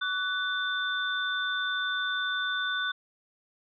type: tone cluster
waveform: sine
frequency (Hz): 1141 / 1489 / 3551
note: C#6 / F#6 / A7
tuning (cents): +50 / +11 / +15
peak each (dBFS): -36 / -29 / -33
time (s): 0.01-2.92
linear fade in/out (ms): 10
effects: none